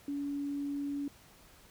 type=tone; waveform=sine; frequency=284.2 Hz; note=C#4; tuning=43 cents sharp; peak=-33 dBFS; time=0.08-1.08 s; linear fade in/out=2 ms; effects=pink hiss -59 dBFS RMS until 1.7 s